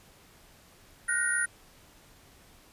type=tone cluster; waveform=sine; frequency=1440 / 1506 / 1869 / 9640 Hz; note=F#6 / F#6 / A#6 / D9; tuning=-47 / +30 / +4 / +44 cents; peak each=-31 dBFS; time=1.08-1.46 s; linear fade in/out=10 ms; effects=pink hiss -57 dBFS RMS until 2.72 s + resampled to 32000 Hz